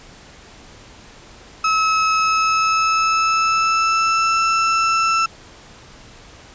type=tone with pitch glide; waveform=35% pulse; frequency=1291 to 1331.9 Hz; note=E6 to E6; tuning=-37 to +17 cents; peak=-13 dBFS; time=1.64-5.26 s; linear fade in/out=5 ms; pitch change=+54 cents; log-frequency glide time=2.16-4.42 s; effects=pink hiss -43 dBFS RMS until 6.54 s + resampled to 16000 Hz